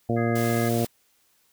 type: harmonic tone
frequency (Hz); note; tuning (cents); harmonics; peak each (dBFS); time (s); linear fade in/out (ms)
116.54; A#2; 0; 1 / 2 / 3 / 4 / 5 / 6; -26 / -26 / -29 / -30 / -32 / -31; 0.09-0.85; 5
type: chord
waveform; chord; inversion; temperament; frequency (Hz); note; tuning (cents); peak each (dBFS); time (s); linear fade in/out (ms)
sine; Ab major; second; just; 1245.9 / 1661.2 / 2077; Eb6 / Ab6 / C7; +2 / 0 / -13; -37 / -36 / -37; 0.16-0.7; 20
type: high-pass noise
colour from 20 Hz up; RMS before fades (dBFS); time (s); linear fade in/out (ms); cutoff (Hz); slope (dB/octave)
white; -36; 0.35-0.87; 10; 130; 96
effects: white hiss -65 dBFS RMS until 1.52 s